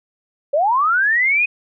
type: linear sweep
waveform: sine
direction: up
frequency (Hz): 539 to 2527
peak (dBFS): -13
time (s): 0.53-1.46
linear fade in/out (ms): 10
effects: none